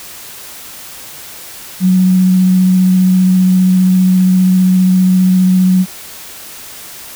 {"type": "tone with vibrato", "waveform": "sine", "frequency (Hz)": 185, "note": "F#3", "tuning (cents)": 0, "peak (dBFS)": -6, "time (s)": [1.8, 5.86], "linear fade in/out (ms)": 50, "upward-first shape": "sine", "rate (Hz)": 15, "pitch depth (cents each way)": 12, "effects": ["white hiss -31 dBFS RMS until 7.15 s"]}